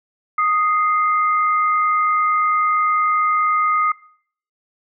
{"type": "tone pair together", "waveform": "sine", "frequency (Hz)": [1244.5, 2093], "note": ["D#6", "C7"], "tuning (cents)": [0, 0], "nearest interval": "major sixth", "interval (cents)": 900, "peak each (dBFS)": [-15, -24], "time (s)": [0.38, 3.92], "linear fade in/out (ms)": 5, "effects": ["noise-tail reverb RT60 0.6 s tail -22 dB re dry"]}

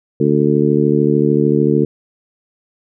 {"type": "harmonic tone", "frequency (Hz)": 73.42, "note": "D2", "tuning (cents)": 0, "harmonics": [2, 3, 4, 5, 6], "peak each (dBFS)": [-17, -17, -17, -17, -17], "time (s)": [0.2, 1.85], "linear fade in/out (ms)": 5, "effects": []}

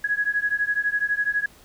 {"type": "beating tone pair", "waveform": "sine", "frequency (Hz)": [1664, 1676], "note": ["G#6", "G#6"], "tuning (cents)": [3, 15], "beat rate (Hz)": 12, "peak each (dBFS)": -24, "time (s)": [0.04, 1.46], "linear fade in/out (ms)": 5, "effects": ["pink hiss -52 dBFS RMS until 1.64 s"]}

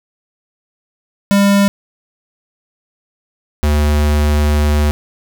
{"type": "tone pair in turn", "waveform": "square", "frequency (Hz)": [200, 74.33], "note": ["G3", "D2"], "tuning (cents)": [35, 21], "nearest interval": "octave + perfect fourth", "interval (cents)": 1714, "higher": "first", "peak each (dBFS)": [-9, -11], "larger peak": "first", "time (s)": [[1.31, 1.68], [3.63, 4.91]], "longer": "second", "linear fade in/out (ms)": 0, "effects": []}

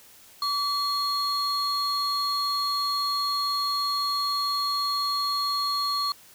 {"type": "tone pair together", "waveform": "triangle", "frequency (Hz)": [1143, 4306], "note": ["D6", "C8"], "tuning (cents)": [-47, 49], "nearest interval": "octave + major seventh", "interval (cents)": 2296, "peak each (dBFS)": -24, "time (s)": [0.42, 6.12], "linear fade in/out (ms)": 2, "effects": ["tanh soft clip ceiling -19 dBFS", "white hiss -52 dBFS RMS until 6.34 s"]}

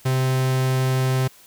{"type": "tone", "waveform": "45% pulse", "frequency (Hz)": 130.3, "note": "C3", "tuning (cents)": -7, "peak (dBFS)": -18, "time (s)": [0.05, 1.28], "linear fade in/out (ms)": 10, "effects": ["white hiss -50 dBFS RMS until 1.46 s"]}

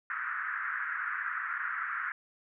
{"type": "band-pass noise", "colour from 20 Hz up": "pink", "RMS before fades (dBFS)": -35, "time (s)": [0.1, 2.12], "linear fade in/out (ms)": 2, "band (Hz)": [1300, 1800], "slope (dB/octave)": 48, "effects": []}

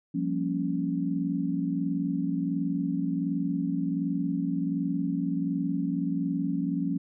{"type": "chord", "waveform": "sine", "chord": "G half-diminished seventh", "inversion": "third", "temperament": "equal", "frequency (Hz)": [174.61, 196, 233.1, 277.2], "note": ["F3", "G3", "Bb3", "Db4"], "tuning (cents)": [0, 0, 0, 0], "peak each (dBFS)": [-30, -34, -35, -29], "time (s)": [0.14, 6.98], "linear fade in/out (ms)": 10, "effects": []}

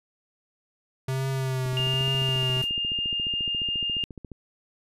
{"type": "tone with vibrato", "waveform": "square", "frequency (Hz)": 131.3, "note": "C3", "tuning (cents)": 6, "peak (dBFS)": -26, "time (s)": [1.08, 2.62], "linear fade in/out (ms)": 5, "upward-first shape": "triangle", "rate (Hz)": 1.2, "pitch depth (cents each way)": 42}
{"type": "click train", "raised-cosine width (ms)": 3, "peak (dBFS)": -26, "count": 39, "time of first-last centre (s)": [1.66, 4.317], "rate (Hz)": 14.3}
{"type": "tone", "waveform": "sine", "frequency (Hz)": 2816, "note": "F7", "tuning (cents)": 14, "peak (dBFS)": -25, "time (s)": [1.77, 4.04], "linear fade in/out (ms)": 0}
{"type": "noise with exponential decay", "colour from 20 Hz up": "white", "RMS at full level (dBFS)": -39, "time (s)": [2.62, 2.75], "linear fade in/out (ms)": 5, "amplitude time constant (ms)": 28}
{"effects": ["resampled to 32000 Hz"]}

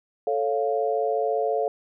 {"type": "chord", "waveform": "sine", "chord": "A augmented", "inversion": "none", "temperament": "equal", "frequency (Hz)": [440, 554.4, 698.5], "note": ["A4", "C#5", "E#5"], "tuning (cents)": [0, 0, 0], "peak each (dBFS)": [-25, -27, -26], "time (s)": [0.27, 1.68], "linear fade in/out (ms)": 2, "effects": []}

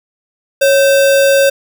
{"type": "tone with sample-and-hold", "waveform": "sine", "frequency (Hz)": 552, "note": "C#5", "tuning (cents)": -7, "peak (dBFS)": -6, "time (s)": [0.61, 1.5], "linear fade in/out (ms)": 10, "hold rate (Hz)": 2100, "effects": []}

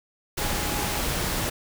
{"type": "tone in noise", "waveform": "sine", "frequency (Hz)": 830.6, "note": "G#5", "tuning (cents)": 0, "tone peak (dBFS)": -36, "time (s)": [0.39, 1], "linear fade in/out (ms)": 10, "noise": "pink", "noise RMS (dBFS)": -27, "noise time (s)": [0.37, 1.5], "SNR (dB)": -12, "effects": []}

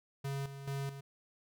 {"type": "tone with tremolo", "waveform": "square", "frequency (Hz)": 138.3, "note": "C#3", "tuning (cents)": -4, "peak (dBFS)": -36, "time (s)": [0.24, 1.01], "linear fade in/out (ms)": 10, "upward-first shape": "square", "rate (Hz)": 2.3, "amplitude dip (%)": 65, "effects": []}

